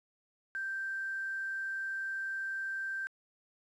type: tone with quantisation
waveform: sine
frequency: 1568 Hz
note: G6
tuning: in tune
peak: -34 dBFS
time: 0.55-3.07 s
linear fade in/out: 0 ms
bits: 10
effects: resampled to 24000 Hz